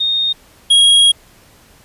sine / square tone pair in turn, 3692 / 3289 Hz, A#7 / G#7, -17 / -18 cents, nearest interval major second, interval 201 cents, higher first, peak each -13 / -7 dBFS, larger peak second, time 0-0.33 / 0.7-1.12 s, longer second, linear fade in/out 10 ms, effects pink hiss -47 dBFS RMS until 1.84 s + resampled to 32000 Hz

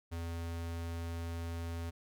square tone, 84 Hz, E2, 33 cents sharp, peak -38 dBFS, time 0.11-1.91 s, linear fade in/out 20 ms, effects none

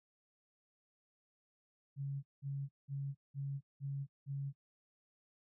sine tone bursts, 139 Hz, C#3, 5 cents sharp, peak -37 dBFS, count 6, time 1.96-4.53 s, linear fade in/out 50 ms, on 270 ms, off 190 ms, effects noise-tail reverb RT60 0.1 s tail -24 dB re dry

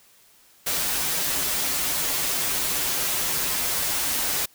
white noise with comb filter, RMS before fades -25 dBFS, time 0.66-4.46 s, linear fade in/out 10 ms, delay 9.1 ms, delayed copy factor -0.75, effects white hiss -56 dBFS RMS until 4.54 s

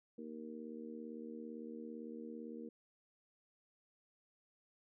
harmonic tone, 77.78 Hz, D#2, in tune, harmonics 3 / 4 / 5 / 6, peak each -48 / -51 / -56 / -51 dBFS, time 0.18-2.69 s, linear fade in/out 5 ms, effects none

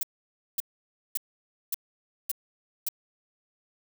violet noise bursts, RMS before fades -28 dBFS, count 6, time 0.01-2.886 s, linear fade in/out 2 ms, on 21 ms, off 550 ms, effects none

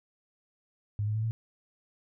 sine tone with pitch steps, 103.83 / 106.69 / 109.62 / 112.64 Hz, G#2 / G#2 / A2 / A2, 0 / +47 / -6 / +41 cents, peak -27 dBFS, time 0.99-1.31 s, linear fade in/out 0 ms, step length 80 ms, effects none

